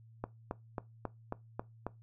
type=click train; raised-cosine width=1 ms; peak=-22 dBFS; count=7; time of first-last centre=0.24-1.866 s; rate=3.69 Hz; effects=noise-tail reverb RT60 0.2 s tail -19 dB re dry + added 113 Hz sine -55 dBFS peak until 2.02 s